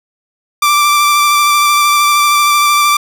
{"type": "tone with vibrato", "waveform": "sawtooth", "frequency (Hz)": 1174.7, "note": "D6", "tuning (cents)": 0, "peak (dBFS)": -4, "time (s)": [0.62, 2.97], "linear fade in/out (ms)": 5, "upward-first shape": "square", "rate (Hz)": 13, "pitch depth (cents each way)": 13, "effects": []}